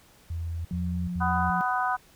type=tone bursts; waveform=sine; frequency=83.5 Hz; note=E2; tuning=23 cents sharp; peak=-29 dBFS; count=3; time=0.3-1.504 s; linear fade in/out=5 ms; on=350 ms; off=77 ms
type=tone; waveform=sine; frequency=177 Hz; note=F3; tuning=23 cents sharp; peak=-29 dBFS; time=0.71-1.61 s; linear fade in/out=0 ms
type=harmonic tone; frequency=249.3 Hz; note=B3; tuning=16 cents sharp; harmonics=3 / 4 / 5 / 6; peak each=-28 / -29 / -30 / -31 dBFS; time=1.2-1.97 s; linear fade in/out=20 ms
effects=pink hiss -57 dBFS RMS until 2.15 s